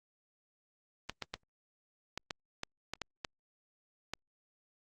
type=clicks; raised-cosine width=0.2 ms; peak=-19 dBFS; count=10; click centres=1.096 / 1.223 / 1.34 / 2.176 / 2.308 / 2.634 / 2.936 / 3.017 / 3.248 / 4.136 s; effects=Opus 24 kbps